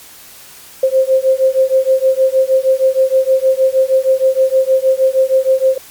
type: beating tone pair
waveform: sine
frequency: 523.3 / 529.7 Hz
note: C5 / C5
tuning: 0 / +21 cents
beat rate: 6.4 Hz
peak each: -12 dBFS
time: 0.83-5.78 s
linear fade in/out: 5 ms
effects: white hiss -38 dBFS RMS until 5.9 s + MP3 96 kbps